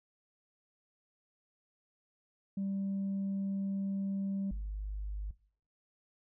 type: tone pair in turn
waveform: sine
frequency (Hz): 195.8 / 50.82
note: G3 / G#1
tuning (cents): -2 / -37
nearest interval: octave + major seventh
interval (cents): 2335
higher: first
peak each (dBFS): -31 / -34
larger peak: first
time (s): 2.57-4.51 / 4.51-5.31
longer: first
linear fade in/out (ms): 5
effects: noise-tail reverb RT60 0.5 s tail -20 dB re dry + tanh soft clip ceiling -30 dBFS